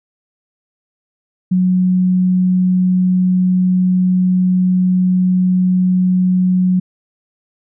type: tone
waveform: sine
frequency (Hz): 183.3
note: F#3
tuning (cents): -16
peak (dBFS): -10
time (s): 1.51-6.8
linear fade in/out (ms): 10
effects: none